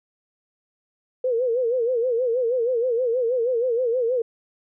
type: tone with vibrato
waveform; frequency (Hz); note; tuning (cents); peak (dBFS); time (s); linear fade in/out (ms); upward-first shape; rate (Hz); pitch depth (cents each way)
sine; 484.7; B4; -32; -19; 1.24-4.22; 5; sine; 6.3; 120
effects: none